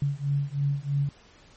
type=beating tone pair; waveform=sine; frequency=140 / 143.1 Hz; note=C#3 / D3; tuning=+18 / -45 cents; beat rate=3.1 Hz; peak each=-27 dBFS; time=0.02-1.09 s; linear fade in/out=2 ms; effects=pink hiss -55 dBFS RMS until 1.56 s + MP3 32 kbps